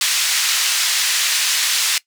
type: band-pass noise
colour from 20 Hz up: white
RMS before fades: -18 dBFS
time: 0.01-1.98 s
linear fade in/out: 2 ms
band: 1800 to 6700 Hz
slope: 12 dB/octave
effects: noise-tail reverb RT60 0.1 s tail -20 dB re dry